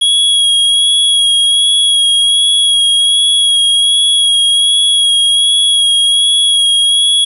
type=tone with vibrato; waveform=square; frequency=3317 Hz; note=G#7; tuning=3 cents flat; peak=-8 dBFS; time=0.01-7.25 s; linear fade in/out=10 ms; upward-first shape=sine; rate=1.3 Hz; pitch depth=18 cents each way; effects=resampled to 32000 Hz + 7-bit